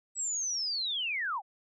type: linear sweep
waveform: sine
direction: down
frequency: 7902 to 713 Hz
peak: -30 dBFS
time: 0.15-1.42 s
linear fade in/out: 50 ms
effects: none